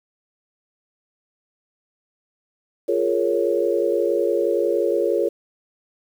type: chord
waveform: sine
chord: Bb minor seventh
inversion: second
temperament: equal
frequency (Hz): 349.2 / 415.3 / 466.2 / 554.4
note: F4 / Ab4 / Bb4 / Db5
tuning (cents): 0 / 0 / 0 / 0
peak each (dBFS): -23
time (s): 2.88-5.29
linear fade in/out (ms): 10
effects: 8-bit